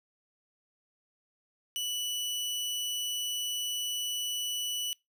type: tone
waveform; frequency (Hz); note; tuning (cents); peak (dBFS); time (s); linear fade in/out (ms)
sawtooth; 2960; F#7; 0; -28; 1.76-4.93; 0
effects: noise-tail reverb RT60 0.2 s tail -24 dB re dry